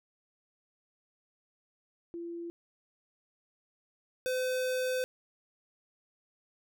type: tone pair in turn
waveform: sine / square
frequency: 340.5 / 510.2 Hz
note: F4 / C5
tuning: -44 / -44 cents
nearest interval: perfect fifth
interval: 700 cents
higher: second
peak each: -37 / -30 dBFS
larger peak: second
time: 2.14-2.5 / 4.26-5.04 s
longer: second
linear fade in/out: 0 ms
effects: none